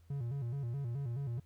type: tone with vibrato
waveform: triangle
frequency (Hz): 128.7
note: C3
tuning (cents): -28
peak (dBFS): -33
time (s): 0.1-1.4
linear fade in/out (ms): 5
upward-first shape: square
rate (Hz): 4.7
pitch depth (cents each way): 150
effects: added 84 Hz sine -60 dBFS peak until 1.45 s + pink hiss -74 dBFS RMS until 1.45 s